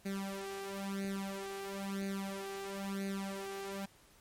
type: tone with flanger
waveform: sawtooth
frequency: 196 Hz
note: G3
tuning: in tune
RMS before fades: -40 dBFS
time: 0.05-3.86 s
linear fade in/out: 10 ms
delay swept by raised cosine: 0.46 to 2.66 ms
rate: 1 Hz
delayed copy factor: +0.85
effects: pink hiss -63 dBFS RMS until 4.2 s + MP3 64 kbps